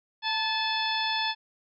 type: harmonic tone with a mistuned harmonic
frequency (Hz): 867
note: A5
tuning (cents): -26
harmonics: 1 / 2 / 3 / 4 / 5 / 6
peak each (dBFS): -30 / -33 / -35 / -31 / -35 / -37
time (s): 0.22-1.35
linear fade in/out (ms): 50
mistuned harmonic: 1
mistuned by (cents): +43
effects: none